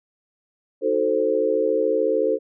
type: chord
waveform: sine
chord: D# diminished seventh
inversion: none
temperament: equal with one note detuned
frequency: 311.1 / 370 / 443.8 / 523.3 Hz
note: D#4 / F#4 / A4 / C5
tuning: 0 / 0 / +15 / 0 cents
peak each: -27 / -27 / -21 / -22 dBFS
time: 0.81-2.39 s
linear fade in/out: 50 ms
effects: none